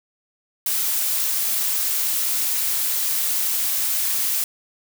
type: noise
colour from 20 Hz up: blue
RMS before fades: -22 dBFS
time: 0.66-4.44 s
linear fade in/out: 2 ms
effects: none